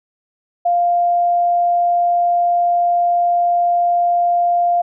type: tone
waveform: sine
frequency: 698.5 Hz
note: F5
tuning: in tune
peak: -12 dBFS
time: 0.65-4.82 s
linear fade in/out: 10 ms
effects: none